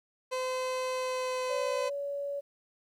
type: tone with pitch glide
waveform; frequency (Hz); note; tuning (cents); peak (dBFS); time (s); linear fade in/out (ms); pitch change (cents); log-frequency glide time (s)
30% pulse; 513 to 507.7; C5 to B4; -34 to +48; -28; 0.31-1.9; 20; -18; 0.91-1.71
type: tone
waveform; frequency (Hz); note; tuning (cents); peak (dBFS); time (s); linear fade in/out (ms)
sine; 566; C#5; +36; -32; 1.49-2.41; 20
effects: low-pass 9000 Hz 12 dB/octave + 11-bit